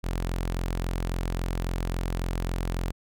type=tone; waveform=sawtooth; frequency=43.65 Hz; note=F1; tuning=in tune; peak=-23 dBFS; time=0.03-2.92 s; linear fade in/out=20 ms; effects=none